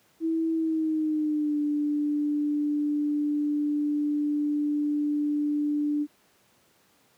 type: tone with pitch glide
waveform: sine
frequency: 325.2 to 294.8 Hz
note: E4 to D4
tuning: -23 to +7 cents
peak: -23 dBFS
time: 0.2-6.07 s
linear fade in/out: 50 ms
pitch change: -170 cents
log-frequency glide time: 0.53-1.59 s
effects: pink hiss -63 dBFS RMS until 7.17 s + high-pass 150 Hz 12 dB/octave